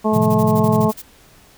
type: harmonic tone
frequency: 216.2 Hz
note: A3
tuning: 30 cents flat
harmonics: 1 / 2 / 3 / 4 / 5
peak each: -17 / -20 / -22 / -23 / -24 dBFS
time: 0.04-0.92 s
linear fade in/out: 20 ms
type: chord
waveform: sine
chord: F dominant seventh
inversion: first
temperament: equal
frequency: 110 / 130.81 / 155.56 / 174.61 Hz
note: A2 / C3 / Eb3 / F3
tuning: 0 / 0 / 0 / 0 cents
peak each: -22 / -22 / -24 / -22 dBFS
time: 0.12-0.89 s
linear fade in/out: 20 ms
type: noise bursts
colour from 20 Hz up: blue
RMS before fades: -33 dBFS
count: 11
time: 0.13-1.021 s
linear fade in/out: 10 ms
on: 51 ms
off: 33 ms
effects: pink hiss -49 dBFS RMS until 1.57 s